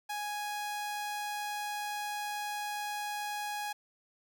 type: tone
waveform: sawtooth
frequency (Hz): 830.6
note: G#5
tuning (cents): 0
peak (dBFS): -31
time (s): 0.09-3.73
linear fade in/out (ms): 10
effects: none